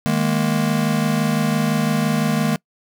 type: chord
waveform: square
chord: D# suspended fourth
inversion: none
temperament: just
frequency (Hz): 155.56 / 207.4 / 233.3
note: D#3 / G#3 / A#3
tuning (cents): 0 / -2 / +2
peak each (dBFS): -22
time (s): 0.06-2.56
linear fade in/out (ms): 0
effects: noise-tail reverb RT60 0.1 s tail -24 dB re dry